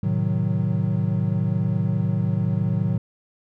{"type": "chord", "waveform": "triangle", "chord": "A diminished seventh", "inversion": "none", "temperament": "equal", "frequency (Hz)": [110, 130.81, 155.56, 185], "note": ["A2", "C3", "Eb3", "Gb3"], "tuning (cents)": [0, 0, 0, 0], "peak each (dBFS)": [-22, -26, -23, -23], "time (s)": [0.03, 2.98], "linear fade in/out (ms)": 5, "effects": []}